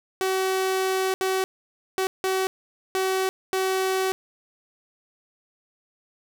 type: tone bursts at uneven times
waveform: sawtooth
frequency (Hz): 378.7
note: F#4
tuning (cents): +40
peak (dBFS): -18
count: 6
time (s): 0.21-1.14 / 1.21-1.44 / 1.98-2.07 / 2.24-2.47 / 2.95-3.29 / 3.53-4.12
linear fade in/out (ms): 0
effects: none